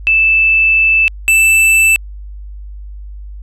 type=tone pair in turn; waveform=sine / square; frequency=2637 / 2647 Hz; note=E7 / E7; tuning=0 / +7 cents; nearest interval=unison; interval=7 cents; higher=second; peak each=-7 dBFS; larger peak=neither; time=0.07-1.08 / 1.28-1.96 s; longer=first; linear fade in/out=0 ms; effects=added 50 Hz sine -26 dBFS peak until 3.42 s + low-pass 12000 Hz 12 dB/octave